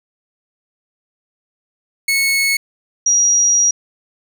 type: tone pair in turn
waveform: sawtooth / sine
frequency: 2199 / 5743 Hz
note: C#7 / F8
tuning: -14 / +47 cents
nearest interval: octave + perfect fourth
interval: 1661 cents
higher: second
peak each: -10 dBFS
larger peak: neither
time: 2.08-2.57 / 3.06-3.71 s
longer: second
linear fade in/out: 5 ms
effects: none